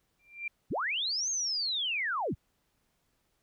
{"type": "tone with exponential growth", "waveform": "sine", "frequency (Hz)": 2369, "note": "D7", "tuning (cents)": 14, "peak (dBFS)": -30, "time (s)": [0.19, 0.48], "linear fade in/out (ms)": 5, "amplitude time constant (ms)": 61}
{"type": "linear two-way sweep", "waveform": "sine", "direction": "up then down", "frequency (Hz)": [30.44, 6530, 30.44], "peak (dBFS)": -29, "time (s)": [0.7, 2.35], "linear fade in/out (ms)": 20, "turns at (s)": 1.3}
{"effects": ["pink hiss -75 dBFS RMS until 3.42 s"]}